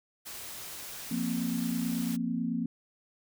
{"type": "noise", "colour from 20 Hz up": "white", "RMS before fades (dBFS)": -42, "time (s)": [0.25, 2.17], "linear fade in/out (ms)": 20}
{"type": "chord", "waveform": "sine", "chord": "F suspended fourth", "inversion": "none", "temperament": "just", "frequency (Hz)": [174.61, 232.8, 261.9], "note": ["F3", "Bb3", "C4"], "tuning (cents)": [0, -2, 2], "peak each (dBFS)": [-35, -31, -34], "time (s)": [1.11, 2.66], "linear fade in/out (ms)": 5}
{"effects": []}